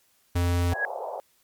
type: tone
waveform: square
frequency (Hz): 87.5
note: F2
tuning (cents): +4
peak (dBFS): -22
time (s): 0.35-0.74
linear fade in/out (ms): 10
type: tone with exponential growth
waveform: sine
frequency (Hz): 1661.2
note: G#6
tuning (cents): 0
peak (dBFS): -20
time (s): 0.58-0.85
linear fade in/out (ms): 1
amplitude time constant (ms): 58
type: band-pass noise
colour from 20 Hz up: white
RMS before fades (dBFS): -34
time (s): 0.72-1.2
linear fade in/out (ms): 0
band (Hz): 470 to 880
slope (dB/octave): 48
effects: white hiss -65 dBFS RMS until 1.43 s + MP3 96 kbps